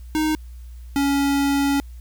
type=tone pair in turn; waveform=square; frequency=309.9 / 280 Hz; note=D#4 / C#4; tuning=-7 / +18 cents; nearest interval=major second; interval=175 cents; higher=first; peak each=-19 / -18 dBFS; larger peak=second; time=0.15-0.35 / 0.96-1.8 s; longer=second; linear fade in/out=0 ms; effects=added 60 Hz sine -35 dBFS peak until 2 s + white hiss -58 dBFS RMS until 2 s